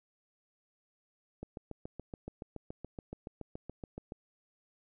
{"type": "click train", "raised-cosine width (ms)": 2, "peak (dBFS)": -28, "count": 20, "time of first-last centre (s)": [1.43, 4.121], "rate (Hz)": 7.06, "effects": []}